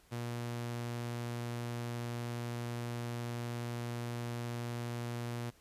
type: tone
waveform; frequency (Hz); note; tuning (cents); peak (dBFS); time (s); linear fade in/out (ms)
sawtooth; 119.2; A#2; +39; -33; 0.11-5.51; 20
effects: pink hiss -65 dBFS RMS until 5.6 s + resampled to 32000 Hz